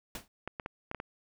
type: noise with exponential decay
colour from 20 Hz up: pink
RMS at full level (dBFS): -36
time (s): 0.15-0.28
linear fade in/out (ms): 2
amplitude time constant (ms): 28
type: clicks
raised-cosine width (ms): 0.5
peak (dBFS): -22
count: 6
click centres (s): 0.476 / 0.598 / 0.661 / 0.914 / 0.947 / 1.001
effects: none